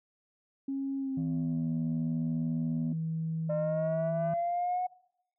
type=tone with pitch glide; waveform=sine; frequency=272.6 to 241.5 Hz; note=C#4 to B3; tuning=-29 to -39 cents; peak=-30 dBFS; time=0.68-2.93 s; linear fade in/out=5 ms; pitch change=-210 cents; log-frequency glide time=0.98-1.73 s
type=tone; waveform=sine; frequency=161.4 Hz; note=E3; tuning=36 cents flat; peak=-30 dBFS; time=1.17-4.34 s; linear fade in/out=5 ms
type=linear sweep; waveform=sine; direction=up; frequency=599 to 733 Hz; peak=-27 dBFS; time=3.49-4.87 s; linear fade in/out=10 ms
effects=noise-tail reverb RT60 0.8 s tail -22 dB re dry + tanh soft clip ceiling -24 dBFS